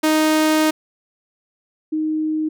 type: tone pair in turn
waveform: sawtooth / sine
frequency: 311.1 / 311.1 Hz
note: D#4 / D#4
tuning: 0 / 0 cents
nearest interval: unison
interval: 0 cents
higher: neither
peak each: -10 / -18 dBFS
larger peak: first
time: 0.03-0.71 / 1.92-2.49 s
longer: first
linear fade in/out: 10 ms
effects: none